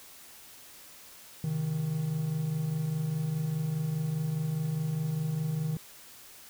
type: tone pair together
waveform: triangle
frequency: 132.2 / 157.1 Hz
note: C3 / D#3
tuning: +18 / +17 cents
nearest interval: minor third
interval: 299 cents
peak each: -34 / -27 dBFS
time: 1.44-5.77 s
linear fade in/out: 2 ms
effects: white hiss -51 dBFS RMS until 6.49 s